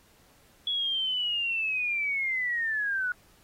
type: linear sweep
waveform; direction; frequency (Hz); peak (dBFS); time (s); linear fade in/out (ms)
sine; down; 3384 to 1448; -26; 0.67-3.12; 2
effects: pink hiss -61 dBFS RMS until 3.43 s + AAC 48 kbps